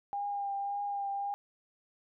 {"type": "tone with vibrato", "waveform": "sine", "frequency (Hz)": 804, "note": "G5", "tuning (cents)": 44, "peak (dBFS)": -32, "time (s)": [0.13, 1.34], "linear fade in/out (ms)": 0, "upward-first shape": "triangle", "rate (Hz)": 1.8, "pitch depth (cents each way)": 23, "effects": []}